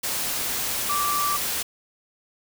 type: tone in noise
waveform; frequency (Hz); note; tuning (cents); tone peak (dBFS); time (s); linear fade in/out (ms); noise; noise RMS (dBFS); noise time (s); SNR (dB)
sine; 1168; D6; -10; -23; 0.89-1.37; 10; white; -27; 0.03-1.63; +1
effects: none